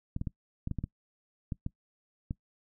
clicks, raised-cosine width 5 ms, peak -21 dBFS, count 10, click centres 0.164 / 0.214 / 0.272 / 0.674 / 0.713 / 0.787 / 0.84 / 1.522 / 1.664 / 2.309 s, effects noise-tail reverb RT60 0.1 s tail -22 dB re dry

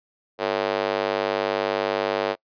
square tone with high-pass filter, 50 Hz, G1, 35 cents sharp, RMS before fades -24 dBFS, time 0.38-2.36 s, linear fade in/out 50 ms, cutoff 500 Hz, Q 2.1, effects noise-tail reverb RT60 0.1 s tail -25 dB re dry + resampled to 11025 Hz

